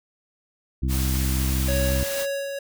harmonic tone, 65.41 Hz, C2, in tune, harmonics 1 / 2 / 3 / 4 / 5, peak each -22 / -28 / -32 / -34 / -36 dBFS, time 0.82-2.04 s, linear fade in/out 10 ms
white noise, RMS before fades -31 dBFS, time 0.88-2.27 s, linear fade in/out 50 ms
square tone with tremolo, 556 Hz, C#5, 5 cents sharp, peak -25 dBFS, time 1.68-2.59 s, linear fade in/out 5 ms, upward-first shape sine, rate 2.1 Hz, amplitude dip 40%
effects none

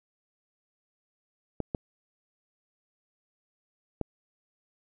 clicks, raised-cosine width 2 ms, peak -16 dBFS, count 3, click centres 1.603 / 1.748 / 4.013 s, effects none

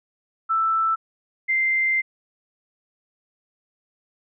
sine tone pair in turn, 1324 / 2087 Hz, E6 / C7, +7 / -5 cents, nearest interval minor sixth, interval 788 cents, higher second, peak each -18 dBFS, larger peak neither, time 0.49-0.96 / 1.48-2.02 s, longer second, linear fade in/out 20 ms, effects none

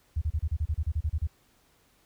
sine tone bursts, 77.3 Hz, D#2, 11 cents flat, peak -24 dBFS, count 13, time 0.16-1.272 s, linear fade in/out 10 ms, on 56 ms, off 32 ms, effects pink hiss -65 dBFS RMS until 2.05 s

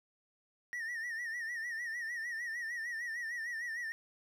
triangle tone with vibrato, 1864.7 Hz, A#6, in tune, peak -35 dBFS, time 0.73-3.92 s, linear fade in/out 0 ms, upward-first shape sine, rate 6.6 Hz, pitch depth 86 cents each way, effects none

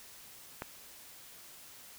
click, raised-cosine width 0.5 ms, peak -22 dBFS, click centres 0.621 s, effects white hiss -53 dBFS RMS until 1.98 s

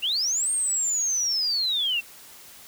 sine linear two-way sweep, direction up then down, 2637 to 8690 to 2637 Hz, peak -22 dBFS, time 0.02-2.01 s, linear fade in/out 20 ms, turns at 0.51 s, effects white hiss -47 dBFS RMS until 2.67 s

